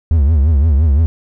triangle tone with vibrato, 74.7 Hz, D2, 30 cents sharp, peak -6 dBFS, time 0.11-1.06 s, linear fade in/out 0 ms, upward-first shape triangle, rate 5.8 Hz, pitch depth 220 cents each way, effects none

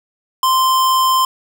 square tone, 1042 Hz, C6, 7 cents flat, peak -12 dBFS, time 0.43-1.25 s, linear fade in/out 2 ms, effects none

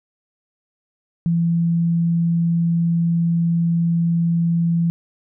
sine tone, 168.5 Hz, E3, 38 cents sharp, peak -15 dBFS, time 1.26-4.9 s, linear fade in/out 0 ms, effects none

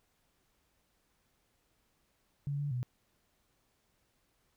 sine tone with pitch steps, 142.3 / 144.3 / 124.2 Hz, C#3 / D3 / B2, +46 / -30 / +10 cents, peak -32 dBFS, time 2.47-2.83 s, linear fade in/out 0 ms, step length 120 ms, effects pink hiss -75 dBFS RMS until 4.56 s

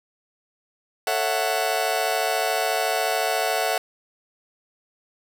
sawtooth chord, F# minor seventh, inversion first, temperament just, 444 / 555 / 666 / 740 Hz, A4 / C#5 / E5 / F#5, +16 / +2 / +18 / 0 cents, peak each -25 / -26 / -22 / -21 dBFS, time 1.07-3.78 s, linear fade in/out 2 ms, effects none

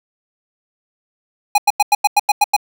square tone bursts, 826 Hz, G#5, 10 cents flat, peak -9 dBFS, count 9, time 1.55-2.565 s, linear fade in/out 5 ms, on 31 ms, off 92 ms, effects none

